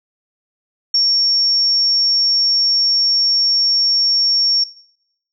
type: tone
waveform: sine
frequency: 5500 Hz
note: F8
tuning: 27 cents flat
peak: -11 dBFS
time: 0.94-4.64 s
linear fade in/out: 5 ms
effects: noise-tail reverb RT60 0.8 s tail -24 dB re dry